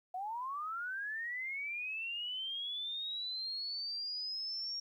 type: linear sweep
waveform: sine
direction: up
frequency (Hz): 713 to 5588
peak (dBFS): -37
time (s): 0.14-4.8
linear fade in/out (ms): 5
effects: 12-bit